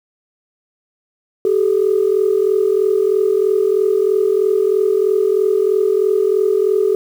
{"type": "tone pair together", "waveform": "sine", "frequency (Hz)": [385.4, 428.5], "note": ["G4", "A4"], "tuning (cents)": [-29, -46], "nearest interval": "major second", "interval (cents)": 183, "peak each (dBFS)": -14, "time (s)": [1.45, 6.95], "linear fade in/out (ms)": 2, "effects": ["tanh soft clip ceiling -5 dBFS", "7-bit"]}